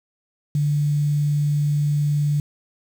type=tone with quantisation; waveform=sine; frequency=146.83 Hz; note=D3; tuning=in tune; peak=-17 dBFS; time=0.55-2.4 s; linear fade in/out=2 ms; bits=7; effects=none